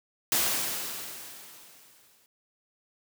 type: noise with exponential decay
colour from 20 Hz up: white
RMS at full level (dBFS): -24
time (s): 0.32-2.26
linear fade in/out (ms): 1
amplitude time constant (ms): 420
effects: high-pass 100 Hz 12 dB/octave